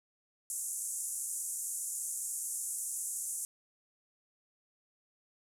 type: band-pass noise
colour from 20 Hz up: white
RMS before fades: -38 dBFS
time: 0.5-3.45 s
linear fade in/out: 0 ms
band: 6800 to 11000 Hz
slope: 48 dB/octave
effects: none